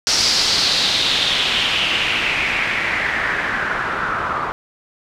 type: noise with low-pass filter sweep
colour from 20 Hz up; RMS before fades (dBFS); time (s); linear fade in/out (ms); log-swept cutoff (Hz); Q
white; -19; 0.07-4.52; 0; 5300 to 1200; 3.7
effects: none